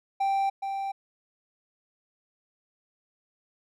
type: tone with echo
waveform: triangle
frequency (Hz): 784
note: G5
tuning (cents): 0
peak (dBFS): -21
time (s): 0.2-0.5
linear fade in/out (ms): 10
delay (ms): 420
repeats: 1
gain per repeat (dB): -6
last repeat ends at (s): 0.92
effects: none